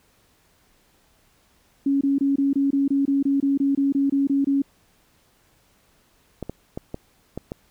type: tone bursts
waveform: sine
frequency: 277.2 Hz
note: C#4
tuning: in tune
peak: -17 dBFS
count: 16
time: 1.86-4.62 s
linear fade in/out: 5 ms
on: 150 ms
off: 24 ms
type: clicks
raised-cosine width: 2 ms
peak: -16 dBFS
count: 6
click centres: 6.427 / 6.496 / 6.775 / 6.944 / 7.376 / 7.519 s
effects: pink hiss -61 dBFS RMS until 7.7 s